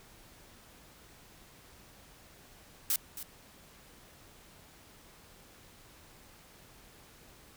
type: noise with echo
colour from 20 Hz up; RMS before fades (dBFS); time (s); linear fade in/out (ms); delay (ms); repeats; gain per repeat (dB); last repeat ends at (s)
blue; -29; 2.9-2.96; 2; 270; 1; -13; 3.23
effects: pink hiss -57 dBFS RMS until 7.56 s